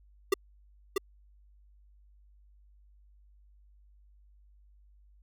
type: tone with echo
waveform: square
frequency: 392 Hz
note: G4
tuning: in tune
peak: -22 dBFS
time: 0.32-0.34 s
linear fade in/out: 5 ms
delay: 640 ms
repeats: 1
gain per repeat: -4 dB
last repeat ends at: 0.98 s
effects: added 50 Hz sine -57 dBFS peak until 5.22 s